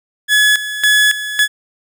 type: tone with tremolo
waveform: 30% pulse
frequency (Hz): 1700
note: G#6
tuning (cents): +40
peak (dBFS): -6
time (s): 0.28-1.48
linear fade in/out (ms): 50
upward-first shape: square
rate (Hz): 1.8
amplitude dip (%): 75
effects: none